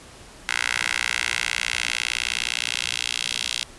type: tone with high-pass filter sweep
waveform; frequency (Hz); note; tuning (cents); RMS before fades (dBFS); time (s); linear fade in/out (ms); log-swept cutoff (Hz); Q
10% pulse; 59.6; A#1; +39; -26; 0.49-3.63; 0; 1800 to 3300; 1.9
effects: pink hiss -45 dBFS RMS until 3.78 s + resampled to 24000 Hz